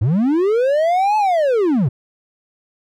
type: linear two-way sweep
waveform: triangle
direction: up then down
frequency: 92.5 to 869 to 109.8 Hz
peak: -11 dBFS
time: 0.01-1.89 s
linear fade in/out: 10 ms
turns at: 1.17 s
effects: none